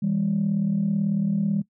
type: tone pair together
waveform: sine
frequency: 163.52 / 201.7 Hz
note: E3 / G3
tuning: -14 / +50 cents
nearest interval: major third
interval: 364 cents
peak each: -25 / -21 dBFS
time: 0.02-1.62 s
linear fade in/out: 10 ms
effects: noise-tail reverb RT60 0.1 s tail -19 dB re dry + tanh soft clip ceiling -15 dBFS